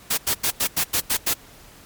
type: noise bursts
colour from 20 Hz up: white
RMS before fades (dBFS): -21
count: 8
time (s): 0.1-1.338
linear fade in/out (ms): 10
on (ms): 76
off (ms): 90
effects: pink hiss -47 dBFS RMS until 1.85 s + MP3 96 kbps